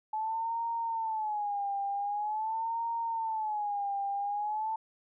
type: tone with vibrato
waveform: sine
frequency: 859 Hz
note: A5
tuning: 42 cents flat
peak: -30 dBFS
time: 0.13-4.76 s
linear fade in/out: 5 ms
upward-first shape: sine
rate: 0.45 Hz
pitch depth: 130 cents each way
effects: none